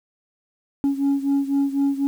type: beating tone pair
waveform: sine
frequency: 277.2 / 281.2 Hz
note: C#4 / C#4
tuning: 0 / +25 cents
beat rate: 4 Hz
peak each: -18 / -21 dBFS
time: 0.84-2.07 s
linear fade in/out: 0 ms
effects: tanh soft clip ceiling -15 dBFS + 8-bit